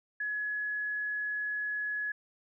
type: tone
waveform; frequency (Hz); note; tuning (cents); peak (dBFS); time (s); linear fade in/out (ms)
sine; 1691; G#6; +31; -31; 0.2-2.12; 5
effects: none